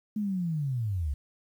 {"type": "linear sweep", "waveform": "sine", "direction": "down", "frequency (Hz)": [216.7, 65.41], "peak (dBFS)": -27, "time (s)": [0.16, 1.14], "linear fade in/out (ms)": 5, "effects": ["10-bit"]}